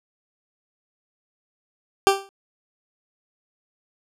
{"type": "tone with exponential decay", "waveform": "20% pulse", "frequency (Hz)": 392, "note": "G4", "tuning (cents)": 0, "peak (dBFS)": -5, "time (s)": [2.07, 2.29], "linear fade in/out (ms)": 0, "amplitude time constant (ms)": 46, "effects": ["low-pass 12000 Hz 12 dB/octave"]}